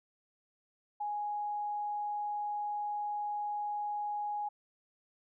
sine tone, 830.6 Hz, G#5, in tune, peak -33 dBFS, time 1-4.49 s, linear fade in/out 10 ms, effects none

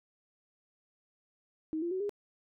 sine tone with pitch steps, 315 / 343.5 / 374.6 / 408.5 Hz, D#4 / F4 / F#4 / G#4, +21 / -29 / +21 / -29 cents, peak -31 dBFS, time 1.73-2.094 s, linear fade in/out 0 ms, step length 91 ms, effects none

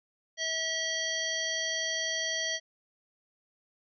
harmonic tone, 646 Hz, E5, 35 cents flat, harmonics 1 / 3 / 5 / 7 / 9, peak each -39 / -34 / -35 / -37 / -36 dBFS, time 0.37-2.6 s, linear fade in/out 50 ms, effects none

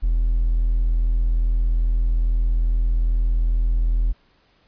triangle tone with hard clipping, 41.2 Hz, E1, in tune, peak -16 dBFS, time 0.02-4.13 s, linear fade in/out 20 ms, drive 3 dB, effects pink hiss -60 dBFS RMS until 4.67 s + resampled to 11025 Hz

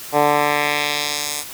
10% pulse tone with band-pass filter sweep, 147 Hz, D3, 2 cents sharp, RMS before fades -19 dBFS, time 0.12-1.45 s, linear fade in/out 50 ms, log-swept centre 740 to 9800 Hz, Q 1.1, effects white hiss -34 dBFS RMS until 1.53 s

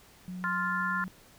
sine tone with pitch glide, 181.9 to 185.29 Hz, F#3 to F#3, -29 to +3 cents, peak -36 dBFS, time 0.28-1.08 s, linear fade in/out 0 ms, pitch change +32 cents, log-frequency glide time 0.44-0.95 s
sine chord, F major, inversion second, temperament just, 1047.7 / 1396.9 / 1746.1 Hz, C6 / F6 / A6, +2 / 0 / -14 cents, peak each -33 / -31 / -34 dBFS, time 0.44-1.04 s, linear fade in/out 0 ms
effects pink hiss -57 dBFS RMS until 1.38 s

